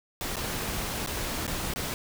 pink noise with dropouts, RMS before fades -32 dBFS, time 0.21-1.94 s, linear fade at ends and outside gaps 0 ms, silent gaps 0.358-0.367 / 1.062-1.073 / 1.467-1.478 / 1.737-1.76 s, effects none

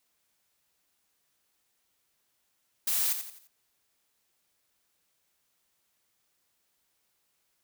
blue noise with echo, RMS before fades -28 dBFS, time 2.87-3.13 s, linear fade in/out 5 ms, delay 86 ms, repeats 4, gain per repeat -8 dB, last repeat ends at 3.474 s, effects white hiss -75 dBFS RMS until 7.63 s

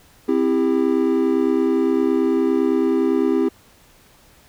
triangle chord, C major, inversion none, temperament equal with one note detuned, 261.6 / 329.6 / 399.3 Hz, C4 / E4 / G4, 0 / 0 / +32 cents, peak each -18 dBFS, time 0.28-3.49 s, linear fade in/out 10 ms, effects pink hiss -52 dBFS RMS until 4.48 s

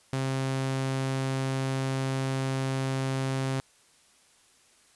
sawtooth tone, 133.3 Hz, C3, 33 cents sharp, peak -23 dBFS, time 0.13-3.6 s, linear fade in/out 0 ms, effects white hiss -61 dBFS RMS until 4.95 s + resampled to 24000 Hz

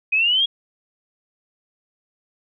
sine exponential sweep, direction up, 2489 to 3322 Hz, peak -15 dBFS, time 0.12-0.46 s, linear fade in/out 10 ms, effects none

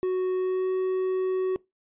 triangle tone with pitch glide, 370 to 373.7 Hz, F#4 to F#4, 0 to +17 cents, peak -21 dBFS, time 0.03-1.56 s, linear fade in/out 0 ms, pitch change +17 cents, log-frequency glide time 0.35-0.7 s, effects noise-tail reverb RT60 0.2 s tail -22 dB re dry + resampled to 8000 Hz

